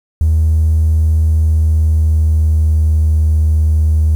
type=tone with pitch glide; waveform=triangle; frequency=78.9 to 77.68 Hz; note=D#2 to D#2; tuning=+25 to -2 cents; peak=-5 dBFS; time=0.21-4.15 s; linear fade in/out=0 ms; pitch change=-27 cents; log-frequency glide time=1.21-3.16 s; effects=tanh soft clip ceiling -5 dBFS + 7-bit